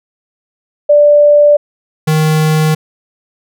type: tone pair in turn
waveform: sine / square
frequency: 587.3 / 155.83 Hz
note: D5 / D#3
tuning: 0 / +3 cents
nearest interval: octave + major seventh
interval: 2297 cents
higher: first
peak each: -3 / -9 dBFS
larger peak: first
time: 0.89-1.57 / 2.07-2.75 s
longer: neither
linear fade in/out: 10 ms
effects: none